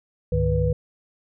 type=tone cluster; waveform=sine; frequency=69.5 / 103.3 / 153.3 / 491.3 Hz; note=C#2 / G#2 / D#3 / B4; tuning=+5 / -9 / -25 / -9 cents; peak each=-24 dBFS; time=0.32-0.73 s; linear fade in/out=5 ms; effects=none